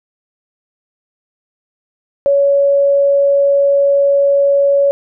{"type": "tone", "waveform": "sine", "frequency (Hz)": 561, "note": "C#5", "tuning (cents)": 21, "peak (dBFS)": -8, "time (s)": [2.26, 4.91], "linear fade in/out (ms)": 0, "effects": []}